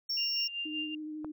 triangle tone, 5470 Hz, F8, 37 cents flat, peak -29 dBFS, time 0.09-0.48 s, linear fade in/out 10 ms
sine tone with tremolo, 2794 Hz, F7, in tune, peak -32 dBFS, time 0.17-0.95 s, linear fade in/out 5 ms, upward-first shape sine, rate 5.2 Hz, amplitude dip 65%
sine tone with vibrato, 306.9 Hz, D#4, 24 cents flat, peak -37 dBFS, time 0.65-1.32 s, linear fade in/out 10 ms, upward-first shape triangle, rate 12 Hz, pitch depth 22 cents each way
click, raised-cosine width 1 ms, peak -28 dBFS, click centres 1.246 s
effects none

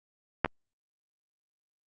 clicks, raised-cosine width 0.5 ms, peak -6 / -16 dBFS, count 2, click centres 0.447 / 0.459 s, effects Opus 48 kbps

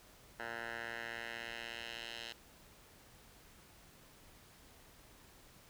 10% pulse tone with band-pass filter sweep, 116.54 Hz, A#2, in tune, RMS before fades -45 dBFS, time 0.39-2.33 s, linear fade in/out 10 ms, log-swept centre 1400 to 3400 Hz, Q 1.9, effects pink hiss -61 dBFS RMS until 5.69 s

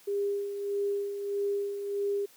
sine tone with tremolo, 403.1 Hz, G4, 48 cents sharp, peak -26 dBFS, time 0.07-2.26 s, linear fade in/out 10 ms, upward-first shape sine, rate 1.6 Hz, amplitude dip 55%, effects white hiss -58 dBFS RMS until 2.36 s + high-pass 150 Hz 12 dB/octave

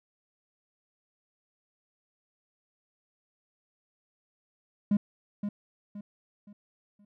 triangle tone with echo, 204.9 Hz, G#3, 23 cents flat, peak -18 dBFS, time 4.91-4.97 s, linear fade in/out 5 ms, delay 520 ms, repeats 4, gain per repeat -9 dB, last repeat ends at 7.05 s, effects tanh soft clip ceiling -16 dBFS

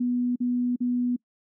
sine tone bursts, 245.5 Hz, B3, 10 cents flat, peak -22 dBFS, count 3, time 0-1.164 s, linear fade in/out 10 ms, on 360 ms, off 42 ms, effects noise-tail reverb RT60 0.1 s tail -24 dB re dry

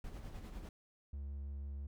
brown noise with tremolo, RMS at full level -45 dBFS, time 0.04-0.69 s, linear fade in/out 2 ms, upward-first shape sine, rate 10 Hz, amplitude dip 50%
triangle tone with vibrato, 70.1 Hz, C#2, 20 cents sharp, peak -39 dBFS, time 1.13-1.87 s, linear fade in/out 5 ms, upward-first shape sine, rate 6.1 Hz, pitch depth 11 cents each way
effects none

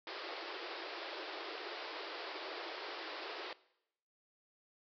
pink band-pass noise, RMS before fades -45 dBFS, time 0.07-3.53 s, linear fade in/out 2 ms, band 320 to 5100 Hz, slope 96 dB/octave, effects noise-tail reverb RT60 0.8 s tail -20 dB re dry

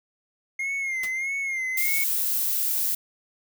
triangle tone with vibrato, 2126 Hz, C7, 27 cents sharp, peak -24 dBFS, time 0.59-2.04 s, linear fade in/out 5 ms, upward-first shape sine, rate 1.6 Hz, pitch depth 70 cents each way
white noise with exponential decay, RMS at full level -31 dBFS, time 1.03-1.15 s, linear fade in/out 5 ms, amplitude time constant 24 ms
violet noise, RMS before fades -25 dBFS, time 1.77-2.95 s, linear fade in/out 5 ms
effects none

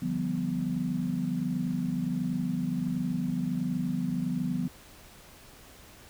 sine chord, G dominant seventh, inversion second, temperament equal, 146.83 / 174.61 / 196 / 246.9 Hz, D3 / F3 / G3 / B3, 0 / 0 / 0 / 0 cents, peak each -37 / -31 / -36 / -31 dBFS, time 0.02-4.68 s, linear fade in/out 5 ms, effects pink hiss -52 dBFS RMS until 6.09 s

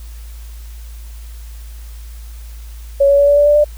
sine tone with pitch steps, 558 / 563.8 / 569.7 / 575.7 / 581.7 / 587.8 / 593.9 Hz, C#5 / C#5 / C#5 / D5 / D5 / D5 / D5, +11 / +29 / +47 / -35 / -17 / +1 / +19 cents, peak -7 dBFS, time 3-3.644 s, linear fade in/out 10 ms, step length 92 ms, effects added 56 Hz sine -29 dBFS peak until 3.77 s + white hiss -45 dBFS RMS until 3.77 s

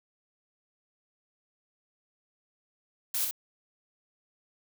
blue noise with echo, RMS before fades -30 dBFS, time 3.14-3.25 s, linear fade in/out 5 ms, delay 61 ms, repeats 1, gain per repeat -3 dB, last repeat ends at 3.311 s, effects none

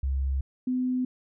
sine tone pair in turn, 67.3 / 253.3 Hz, C2 / B3, +49 / +44 cents, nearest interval octave + major seventh, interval 2295 cents, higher second, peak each -24 dBFS, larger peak neither, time 0.03-0.41 / 0.67-1.05 s, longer neither, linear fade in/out 5 ms, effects none

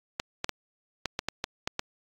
clicks, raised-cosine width 0.2 ms, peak -11 dBFS, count 9, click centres 0.199 / 0.444 / 0.493 / 1.057 / 1.191 / 1.286 / 1.441 / 1.675 / 1.794 s, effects AAC 64 kbps

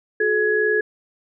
sine tone cluster, 366.1 / 428.2 / 1679 Hz, F#4 / A4 / G#6, -18 / -47 / +18 cents, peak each -26 / -19 / -20 dBFS, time 0.2-0.81 s, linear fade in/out 5 ms, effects none

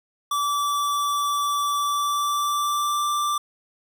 square tone with pitch glide, 1158 to 1177.6 Hz, D6 to D6, -25 to +4 cents, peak -22 dBFS, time 0.31-3.38 s, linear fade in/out 5 ms, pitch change +29 cents, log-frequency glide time 1.77-3.1 s, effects none

